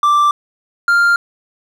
triangle tone pair in turn, 1174.7 / 1397 Hz, D6 / F6, 0 / 0 cents, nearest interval minor third, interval 300 cents, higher second, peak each -7 dBFS, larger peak neither, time 0.03-0.31 / 0.88-1.16 s, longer neither, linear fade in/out 2 ms, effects none

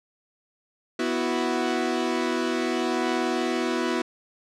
sawtooth chord, B suspended fourth, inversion none, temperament equal, 246.9 / 329.6 / 370 Hz, B3 / E4 / F#4, 0 / 0 / 0 cents, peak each -24 dBFS, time 0.99-4.02 s, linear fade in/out 5 ms, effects low-pass 6000 Hz 12 dB/octave

